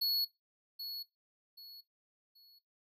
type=tone with echo; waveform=square; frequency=4371 Hz; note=C#8; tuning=25 cents flat; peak=-31 dBFS; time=0.01-0.25 s; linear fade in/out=10 ms; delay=780 ms; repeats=3; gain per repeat=-10 dB; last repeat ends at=2.59 s; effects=noise-tail reverb RT60 0.2 s tail -19 dB re dry